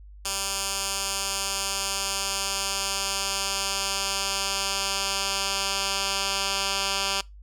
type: tone with band-pass filter sweep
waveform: 10% pulse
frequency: 196 Hz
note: G3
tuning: in tune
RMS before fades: -28 dBFS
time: 0.25-7.21 s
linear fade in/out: 2 ms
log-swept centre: 7500 to 4600 Hz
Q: 0.95
effects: noise-tail reverb RT60 0.2 s tail -23 dB re dry + added 50 Hz sine -43 dBFS peak until 7.42 s